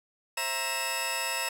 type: tone cluster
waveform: 15% pulse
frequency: 531 / 663 / 936 / 2615 Hz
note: C5 / E5 / A#5 / E7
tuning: +25 / +10 / +7 / -15 cents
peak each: -33 / -32 / -27 / -25 dBFS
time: 0.37-1.49 s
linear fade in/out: 5 ms
effects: none